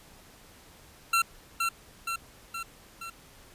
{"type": "tone with echo", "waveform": "25% pulse", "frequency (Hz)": 1356, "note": "E6", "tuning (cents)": 49, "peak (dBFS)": -18, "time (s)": [1.13, 1.22], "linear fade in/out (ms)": 5, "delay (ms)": 470, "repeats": 4, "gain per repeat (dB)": -4, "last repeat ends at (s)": 3.1, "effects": ["pink hiss -54 dBFS RMS until 3.54 s", "resampled to 32000 Hz"]}